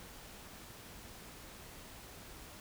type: silence
effects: pink hiss -52 dBFS RMS until 2.6 s